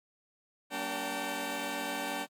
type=tone cluster; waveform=15% pulse; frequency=193.2 / 235.5 / 285.6 / 772 / 899 Hz; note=G3 / A#3 / D4 / G5 / A5; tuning=-25 / +18 / -48 / -27 / +37 cents; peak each=-39 / -36 / -32 / -32 / -34 dBFS; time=0.7-2.27 s; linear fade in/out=50 ms; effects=AAC 64 kbps